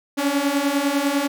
sawtooth beating tone pair, 276.2 / 286.2 Hz, C#4 / D4, -6 / -45 cents, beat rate 10 Hz, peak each -19 / -17 dBFS, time 0.17-1.28 s, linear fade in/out 20 ms, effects none

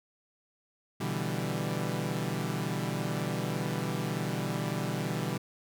sawtooth chord, E minor seventh, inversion second, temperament equal, 123.47 / 146.83 / 164.81 / 196 Hz, B2 / D3 / E3 / G3, 0 / 0 / 0 / 0 cents, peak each -32 dBFS, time 1-5.38 s, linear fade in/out 10 ms, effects none

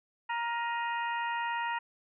harmonic tone with a mistuned harmonic, 469.2 Hz, A#4, 11 cents sharp, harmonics 2 / 3 / 4 / 5 / 6, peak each -32 / -40 / -37 / -44 / -45 dBFS, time 0.29-1.79 s, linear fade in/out 10 ms, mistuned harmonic 5, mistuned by +99 cents, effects none

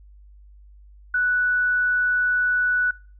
sine tone, 1480 Hz, F#6, in tune, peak -18 dBFS, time 1.14-2.91 s, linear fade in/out 5 ms, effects noise-tail reverb RT60 0.4 s tail -23 dB re dry + added 50 Hz sine -45 dBFS peak until 3.19 s

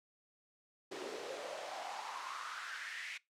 pink noise with high-pass filter sweep, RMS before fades -44 dBFS, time 0.91-3.18 s, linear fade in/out 10 ms, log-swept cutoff 350 to 2200 Hz, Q 4.8, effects noise-tail reverb RT60 0.2 s tail -22 dB re dry + low-pass 6000 Hz 12 dB/octave

